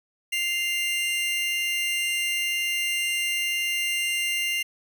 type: tone pair together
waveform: 45% pulse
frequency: 2093 / 2791 Hz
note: C7 / F7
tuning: 0 / -2 cents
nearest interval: perfect fourth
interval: 498 cents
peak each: -28 / -26 dBFS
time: 0.32-4.63 s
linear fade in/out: 10 ms
effects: none